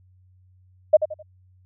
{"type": "tone with echo", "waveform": "sine", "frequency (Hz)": 617, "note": "D#5", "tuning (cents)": -15, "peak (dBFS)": -8, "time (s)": [0.93, 0.97], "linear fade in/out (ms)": 10, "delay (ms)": 86, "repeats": 3, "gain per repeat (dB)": -10, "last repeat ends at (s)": 1.228, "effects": ["added 92 Hz sine -53 dBFS peak until 1.65 s"]}